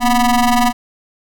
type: ring-modulated tone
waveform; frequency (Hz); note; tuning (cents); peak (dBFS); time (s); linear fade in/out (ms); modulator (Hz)
25% pulse; 246.9; B3; 0; -4; 0-0.73; 50; 483
effects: none